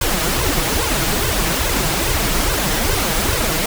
pink noise with flanger, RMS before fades -18 dBFS, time 0.01-3.66 s, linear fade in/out 5 ms, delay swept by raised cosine 1.9 to 6.4 ms, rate 2.4 Hz, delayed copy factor +0.95, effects none

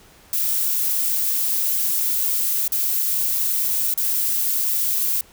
violet noise with dropouts, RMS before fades -21 dBFS, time 0.33-5.21 s, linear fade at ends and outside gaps 2 ms, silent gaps 2.679-2.72 / 3.94-3.975 s, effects pink hiss -50 dBFS RMS until 5.32 s

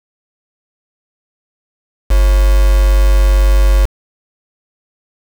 sine tone with quantisation, 49 Hz, G1, in tune, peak -6 dBFS, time 2.1-3.86 s, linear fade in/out 10 ms, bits 3, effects none

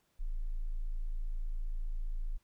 sine tone, 27.52 Hz, A0, 1 cent sharp, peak -32 dBFS, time 0.19-2.38 s, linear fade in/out 20 ms, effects pink hiss -75 dBFS RMS until 2.43 s

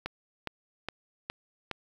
click train, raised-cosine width 0.3 ms, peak -17 dBFS, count 5, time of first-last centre 0.06-1.713 s, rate 2.42 Hz, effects 8-bit

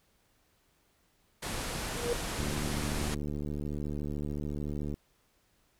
pink low-pass noise, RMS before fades -36 dBFS, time 1.42-3.15 s, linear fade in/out 10 ms, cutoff 12000 Hz, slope 48 dB/octave
sine tone with exponential growth, 478 Hz, A#4, 43 cents sharp, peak -25 dBFS, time 1.8-2.13 s, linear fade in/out 1 ms, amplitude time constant 71 ms
click train, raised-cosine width 3 ms, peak -24 dBFS, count 189, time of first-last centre 2.39-4.941 s, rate 73.7 Hz
effects pink hiss -70 dBFS RMS until 5.79 s

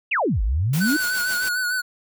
sine exponential two-way sweep, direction down then up, 2980 to 46.25 to 327.8 Hz, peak -18 dBFS, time 0.11-0.97 s, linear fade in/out 10 ms, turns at 0.42 s
white noise with tremolo, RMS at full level -30 dBFS, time 0.73-1.49 s, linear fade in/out 5 ms, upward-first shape sine, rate 7.1 Hz, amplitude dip 55%
square tone with vibrato, 1480 Hz, F#6, in tune, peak -22 dBFS, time 0.8-1.82 s, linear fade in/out 20 ms, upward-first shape sine, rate 6.6 Hz, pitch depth 47 cents each way
effects none

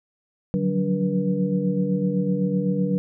sine tone cluster, 147.7 / 180.2 / 188.1 / 290.1 / 481.9 Hz, D3 / F#3 / F#3 / D4 / B4, +10 / -45 / +29 / -21 / -43 cents, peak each -29 / -28 / -22 / -30 / -28 dBFS, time 0.54-2.98 s, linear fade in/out 0 ms, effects none

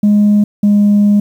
sine tone pair in turn, 207.4 / 205.5 Hz, G#3 / G#3, -2 / -18 cents, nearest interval unison, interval 16 cents, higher first, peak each -4 dBFS, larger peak neither, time 0.03-0.44 / 0.63-1.2 s, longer second, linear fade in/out 5 ms, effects tanh soft clip ceiling -4 dBFS + 7-bit

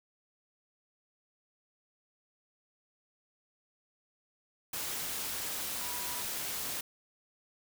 sine tone in noise, 976 Hz, B5, 21 cents flat, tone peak -46 dBFS, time 5.81-6.22 s, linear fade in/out 5 ms, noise white, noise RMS -37 dBFS, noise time 4.73-6.81 s, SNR -12 dB, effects none

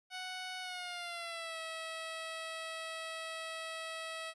10% pulse tone with pitch glide, 740 to 647.9 Hz, F#5 to E5, 0 to -30 cents, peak -32 dBFS, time 0.1-4.34 s, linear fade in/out 50 ms, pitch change -230 cents, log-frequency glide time 0.61-1.59 s, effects resampled to 22050 Hz

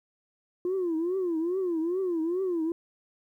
sine tone with vibrato, 349.2 Hz, F4, in tune, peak -24 dBFS, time 0.65-2.72 s, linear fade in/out 2 ms, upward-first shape triangle, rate 2.4 Hz, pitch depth 190 cents each way, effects tanh soft clip ceiling -23 dBFS + 11-bit

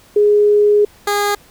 sine / 15% pulse tone pair in turn, 415.3 / 409.3 Hz, G#4 / G#4, 0 / -25 cents, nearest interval unison, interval 25 cents, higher first, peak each -8 dBFS, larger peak neither, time 0.16-0.85 / 1.07-1.35 s, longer first, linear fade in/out 5 ms, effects pink hiss -47 dBFS RMS until 1.5 s

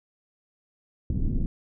pink low-pass noise, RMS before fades -25 dBFS, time 1.1-1.46 s, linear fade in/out 2 ms, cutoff 270 Hz, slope 24 dB/octave, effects none

